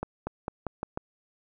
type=accelerating click train; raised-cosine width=1 ms; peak=-17 dBFS; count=6; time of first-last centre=0.03-0.975 s; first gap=240 ms; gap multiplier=0.88; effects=none